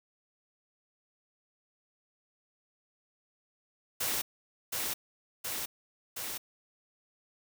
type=noise with echo; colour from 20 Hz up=white; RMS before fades=-32 dBFS; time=4-4.22 s; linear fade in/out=10 ms; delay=720 ms; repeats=3; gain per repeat=-2 dB; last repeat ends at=6.38 s; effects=none